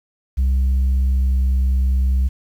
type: tone with pitch glide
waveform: sine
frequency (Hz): 65.41 to 65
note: C2 to C2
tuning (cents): 0 to -11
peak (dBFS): -11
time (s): 0.37-2.29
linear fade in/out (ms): 20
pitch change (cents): -11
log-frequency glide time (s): 1.08-1.37
effects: tanh soft clip ceiling -13 dBFS + 8-bit